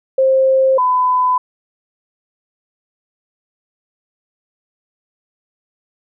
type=tone pair in turn; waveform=sine; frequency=529 / 1004.7 Hz; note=C5 / B5; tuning=+19 / +29 cents; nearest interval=major seventh; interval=1110 cents; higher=second; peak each=-9 / -11 dBFS; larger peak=first; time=0.18-0.78 / 0.78-1.38 s; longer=neither; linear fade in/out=5 ms; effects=none